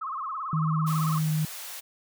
sine tone with vibrato, 1174.7 Hz, D6, in tune, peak -30 dBFS, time 0.01-1.19 s, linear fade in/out 10 ms, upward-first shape sine, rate 18 Hz, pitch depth 190 cents each way
sine tone with pitch glide, 157.6 to 155.16 Hz, D#3 to D#3, +23 to -4 cents, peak -23 dBFS, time 0.53-1.45 s, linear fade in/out 2 ms, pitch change -27 cents, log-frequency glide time 1.12-1.3 s
white high-pass noise, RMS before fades -39 dBFS, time 0.86-1.81 s, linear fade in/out 20 ms, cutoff 530 Hz, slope 24 dB/octave
effects none

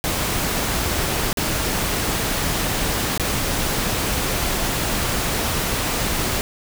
pink noise with dropouts, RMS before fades -22 dBFS, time 0.04-6.41 s, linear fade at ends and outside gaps 0 ms, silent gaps 1.329-1.372 / 3.177-3.197 s, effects none

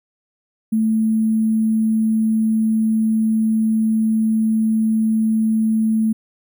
sine tone with sample-and-hold, 220 Hz, A3, in tune, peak -14 dBFS, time 0.72-6.13 s, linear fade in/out 10 ms, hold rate 11025 Hz, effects none

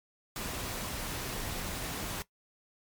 pink noise, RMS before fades -37 dBFS, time 0.36-2.22 s, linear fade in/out 0 ms, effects noise-tail reverb RT60 0.1 s tail -18 dB re dry + MP3 96 kbps

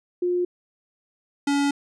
sine / square tone pair in turn, 355.9 / 283.2 Hz, F4 / C#4, +33 / +37 cents, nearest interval major third, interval 396 cents, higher first, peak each -20 dBFS, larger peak neither, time 0.22-0.45 / 1.47-1.71 s, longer second, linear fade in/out 5 ms, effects resampled to 22050 Hz

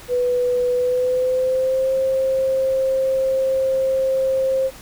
sine tone with pitch glide, 493.9 to 529.3 Hz, B4 to C5, 0 to +20 cents, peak -16 dBFS, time 0.08-4.71 s, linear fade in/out 50 ms, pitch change +120 cents, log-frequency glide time 0.73-1.92 s, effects pink hiss -41 dBFS RMS until 4.81 s

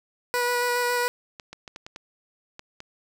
15% pulse tone with vibrato, 487.8 Hz, B4, 21 cents flat, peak -16 dBFS, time 0.34-1.08 s, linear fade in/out 0 ms, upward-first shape square, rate 7.2 Hz, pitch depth 9 cents each way
clicks, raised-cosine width 0.2 ms, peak -22 dBFS, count 8, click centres 1.398 / 1.53 / 1.678 / 1.761 / 1.865 / 1.961 / 2.594 / 2.804 s
effects none

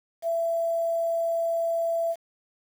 sine tone with quantisation, 668 Hz, E5, 23 cents sharp, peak -23 dBFS, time 0.22-2.16 s, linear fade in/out 50 ms, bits 8, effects none

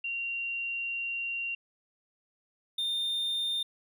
sine / triangle tone pair in turn, 2760 / 3624 Hz, F7 / A#7, -21 / -50 cents, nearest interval perfect fourth, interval 471 cents, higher second, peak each -31 / -27 dBFS, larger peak second, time 0.04-1.55 / 2.78-3.63 s, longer first, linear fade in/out 5 ms, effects none

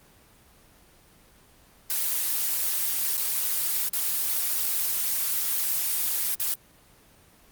blue noise with dropouts, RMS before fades -26 dBFS, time 1.9-6.54 s, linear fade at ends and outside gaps 1 ms, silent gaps 3.17-3.177 / 3.886-3.933 / 6.349-6.397 s, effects pink hiss -56 dBFS RMS until 7.51 s + Opus 24 kbps

